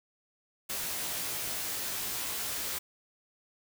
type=noise with comb filter; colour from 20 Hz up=white; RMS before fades=-35 dBFS; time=0.69-2.79 s; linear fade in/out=10 ms; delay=17 ms; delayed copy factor=+0.95; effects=none